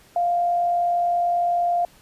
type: tone with frequency modulation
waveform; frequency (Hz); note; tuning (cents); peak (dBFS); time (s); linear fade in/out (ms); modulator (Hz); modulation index
sine; 698.5; F5; 0; -18; 0.16-1.85; 2; 50.7; 0.22
effects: pink hiss -53 dBFS RMS until 2.01 s + resampled to 32000 Hz